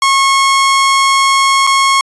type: tone with dropouts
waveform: sawtooth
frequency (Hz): 1090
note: C#6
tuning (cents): -29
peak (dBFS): -4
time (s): 0.02-2.01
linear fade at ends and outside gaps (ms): 2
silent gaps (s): 1.668-1.672
effects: resampled to 22050 Hz